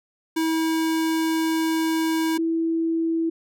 square / sine tone pair in turn, 322.3 / 328.3 Hz, E4 / E4, -39 / -7 cents, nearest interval unison, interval 32 cents, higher second, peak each -21 / -20 dBFS, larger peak second, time 0.36-2.38 / 2.38-3.3 s, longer first, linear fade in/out 10 ms, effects none

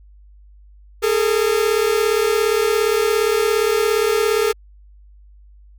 45% pulse tone pair together, 415.3 / 452.6 Hz, G#4 / A4, 0 / +49 cents, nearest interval minor second, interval 149 cents, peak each -18 dBFS, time 1.02-4.53 s, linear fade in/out 20 ms, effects added 50 Hz sine -43 dBFS peak until 5.78 s

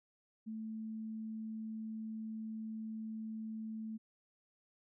sine tone, 220 Hz, A3, in tune, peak -40 dBFS, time 0.46-3.98 s, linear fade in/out 20 ms, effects none

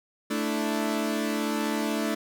sawtooth chord, A suspended fourth, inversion none, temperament equal, 220 / 293.7 / 329.6 Hz, A3 / D4 / E4, 0 / 0 / 0 cents, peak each -25 / -26 / -29 dBFS, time 0.3-2.15 s, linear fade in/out 10 ms, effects none

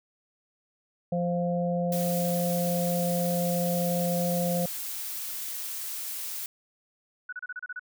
harmonic tone, 174.61 Hz, F3, in tune, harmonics 1 / 3 / 4, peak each -27 / -29 / -34 dBFS, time 1.12-4.66 s, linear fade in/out 5 ms
blue noise, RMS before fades -35 dBFS, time 1.92-6.46 s, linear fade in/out 2 ms
sine tone bursts, 1478 Hz, F#6, 2 cents flat, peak -33 dBFS, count 8, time 7.29-7.795 s, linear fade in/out 5 ms, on 36 ms, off 31 ms
effects none

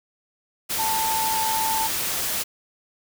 sine tone in noise, 887 Hz, A5, 14 cents sharp, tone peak -23 dBFS, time 0.78-1.88 s, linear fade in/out 20 ms, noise white, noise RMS -26 dBFS, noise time 0.69-2.44 s, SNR 0 dB, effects none

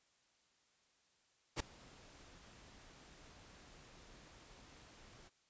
pink noise with ADSR envelope, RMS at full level -36 dBFS, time 1.56-5.3 s, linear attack 41 ms, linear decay 5 ms, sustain -24 dB, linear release 31 ms, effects white hiss -75 dBFS RMS until 5.49 s + resampled to 16000 Hz

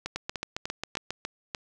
two click trains, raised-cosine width 0.2 ms, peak -15 / -14 dBFS, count 6 / 8, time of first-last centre 0.06-1.548 / 0.16-1.106 s, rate 3.36 / 7.4 Hz, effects none

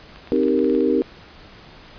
clicks, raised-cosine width 0.3 ms, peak -24 dBFS, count 11, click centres 0.16 / 0.274 / 0.323 / 0.362 / 0.434 / 0.483 / 0.591 / 0.645 / 0.698 / 0.75 / 0.807 s
sine chord, C minor seventh, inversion none, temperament equal, 261.6 / 311.1 / 392 / 466.2 Hz, C4 / Eb4 / G4 / Bb4, 0 / 0 / 0 / 0 cents, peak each -21 dBFS, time 0.32-1.02 s, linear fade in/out 0 ms
effects pink hiss -44 dBFS RMS until 1.98 s + resampled to 11025 Hz

